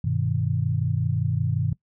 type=chord; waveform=sine; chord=G augmented; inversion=none; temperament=equal; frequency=98 / 123.47 / 155.56 Hz; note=G2 / B2 / D#3; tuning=0 / 0 / 0 cents; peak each=-26 / -25 / -26 dBFS; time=0.04-1.73 s; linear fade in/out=5 ms; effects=noise-tail reverb RT60 0.1 s tail -21 dB re dry